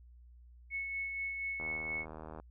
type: tone with tremolo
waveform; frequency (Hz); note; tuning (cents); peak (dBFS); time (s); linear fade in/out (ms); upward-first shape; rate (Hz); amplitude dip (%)
sine; 2202; C#7; -12; -34; 0.7-2.06; 50; sine; 4.2; 35
type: click train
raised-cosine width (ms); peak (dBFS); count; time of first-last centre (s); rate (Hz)
1; -32; 64; 1.6-2.399; 78.8
effects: added 60 Hz sine -54 dBFS peak until 2.5 s